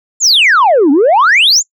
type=exponential two-way sweep; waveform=sine; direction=down then up; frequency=7459 to 263.7 to 7459 Hz; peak=-3 dBFS; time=0.2-1.63 s; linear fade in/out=50 ms; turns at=0.91 s; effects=noise-tail reverb RT60 0.1 s tail -24 dB re dry + tanh soft clip ceiling -3 dBFS